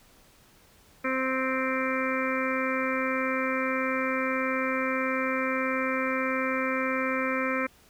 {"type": "harmonic tone", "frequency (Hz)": 261.6, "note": "C4", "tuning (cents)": 0, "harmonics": [1, 2, 4, 5, 6, 7, 8, 9], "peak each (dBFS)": [-31, -31, -36, -33, -37, -36, -36, -34], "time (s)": [1.04, 7.67], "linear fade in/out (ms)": 10, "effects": ["pink hiss -58 dBFS RMS until 7.89 s"]}